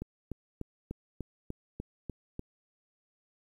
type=click train; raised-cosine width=3 ms; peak=-24 dBFS; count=9; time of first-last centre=0.02-2.394 s; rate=3.37 Hz; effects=10-bit